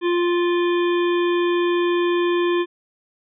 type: harmonic tone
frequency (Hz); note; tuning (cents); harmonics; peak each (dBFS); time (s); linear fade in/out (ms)
349.2; F4; 0; 1 / 3 / 5 / 7 / 9 / 10; -17 / -27 / -31 / -34 / -36 / -37; 0.01-2.66; 50
effects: none